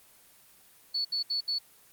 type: tone bursts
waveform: sine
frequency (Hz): 4435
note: C#8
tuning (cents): 0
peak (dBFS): -27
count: 4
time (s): 0.94-1.587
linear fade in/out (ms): 10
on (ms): 110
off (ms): 69
effects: white hiss -58 dBFS RMS until 1.92 s + Opus 24 kbps